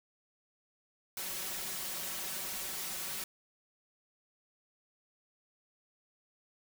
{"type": "noise with comb filter", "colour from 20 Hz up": "white", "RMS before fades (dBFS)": -39, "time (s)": [1.17, 3.24], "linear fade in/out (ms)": 2, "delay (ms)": 5.3, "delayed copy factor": 0.9, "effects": []}